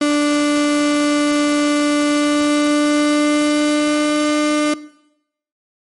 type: tone with pitch glide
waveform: 35% pulse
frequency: 293.7 to 299.5 Hz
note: D4 to D4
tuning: 0 to +34 cents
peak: -11 dBFS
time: 0.01-4.74 s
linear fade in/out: 5 ms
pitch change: +34 cents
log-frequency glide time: 2.1-4.29 s
effects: noise-tail reverb RT60 0.8 s tail -18 dB re dry + MP3 48 kbps